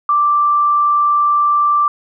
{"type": "tone", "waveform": "sine", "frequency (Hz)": 1174.7, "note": "D6", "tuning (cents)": 0, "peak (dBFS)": -10, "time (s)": [0.09, 1.88], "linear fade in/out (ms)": 2, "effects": []}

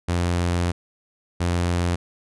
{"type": "tone pair in turn", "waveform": "sawtooth", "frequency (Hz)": [87.31, 87.31], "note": ["F2", "F2"], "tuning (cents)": [0, 0], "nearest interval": "unison", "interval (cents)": 0, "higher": "neither", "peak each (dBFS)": -16, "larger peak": "neither", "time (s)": [[0.08, 0.72], [1.4, 1.96]], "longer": "first", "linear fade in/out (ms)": 10, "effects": ["resampled to 24000 Hz"]}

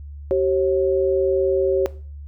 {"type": "tone pair together", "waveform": "sine", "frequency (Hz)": [383.1, 541.8], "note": ["G4", "C#5"], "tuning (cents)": [-40, -40], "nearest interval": "tritone", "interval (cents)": 600, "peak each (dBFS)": -18, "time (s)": [0.31, 1.86], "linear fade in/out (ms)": 0, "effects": ["noise-tail reverb RT60 0.4 s tail -18 dB re dry", "added 72 Hz sine -33 dBFS peak until 2.27 s"]}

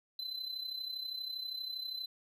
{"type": "tone with amplitude modulation", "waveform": "triangle", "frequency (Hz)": 4044, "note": "B7", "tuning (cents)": 40, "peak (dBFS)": -34, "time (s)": [0.19, 2.06], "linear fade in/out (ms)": 2, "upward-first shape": "sine", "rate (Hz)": 32.5, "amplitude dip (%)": 65, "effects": []}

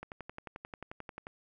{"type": "click train", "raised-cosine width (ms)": 0.5, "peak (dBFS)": -27, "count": 15, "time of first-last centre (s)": [0.03, 1.269], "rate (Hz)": 11.3, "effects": []}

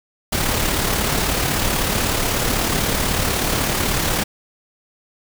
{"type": "noise with amplitude modulation", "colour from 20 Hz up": "pink", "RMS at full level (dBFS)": -18, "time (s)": [0.32, 4.24], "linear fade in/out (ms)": 10, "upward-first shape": "sine", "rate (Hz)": 36.2, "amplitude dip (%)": 40, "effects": []}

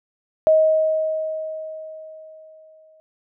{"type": "tone with exponential decay", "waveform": "sine", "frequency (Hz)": 630, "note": "D#5", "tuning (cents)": 21, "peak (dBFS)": -10, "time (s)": [0.47, 3], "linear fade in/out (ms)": 0, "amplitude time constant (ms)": 550, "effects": []}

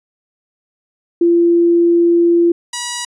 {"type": "tone pair in turn", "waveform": ["sine", "5% pulse"], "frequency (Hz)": [342, 967.3], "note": ["F4", "B5"], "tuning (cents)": [-36, -36], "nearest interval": "octave + tritone", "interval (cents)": 1800, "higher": "second", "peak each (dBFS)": -8, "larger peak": "neither", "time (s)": [[1.21, 2.52], [2.73, 3.05]], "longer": "first", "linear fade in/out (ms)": 5, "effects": ["resampled to 22050 Hz"]}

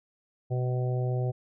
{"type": "harmonic tone", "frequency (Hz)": 125.8, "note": "B2", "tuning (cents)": 32, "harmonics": [1, 3, 4, 5, 6], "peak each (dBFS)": [-26, -36, -38, -40, -42], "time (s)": [0.5, 1.32], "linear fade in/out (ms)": 20, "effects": []}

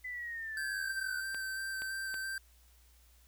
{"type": "exponential sweep", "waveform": "sine", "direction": "down", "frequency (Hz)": [2017, 1455], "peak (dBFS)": -38, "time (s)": [0.04, 1.21], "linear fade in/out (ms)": 10}
{"type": "tone with vibrato", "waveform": "square", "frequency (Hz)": 1558, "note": "G6", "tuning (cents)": -11, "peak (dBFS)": -37, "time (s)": [0.57, 2.38], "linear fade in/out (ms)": 2, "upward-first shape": "square", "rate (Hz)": 3, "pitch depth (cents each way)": 11}
{"type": "clicks", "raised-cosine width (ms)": 0.3, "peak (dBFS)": -29, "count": 3, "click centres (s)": [1.346, 1.82, 2.142]}
{"effects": ["added 60 Hz sine -61 dBFS peak until 3.27 s", "white hiss -67 dBFS RMS until 3.27 s"]}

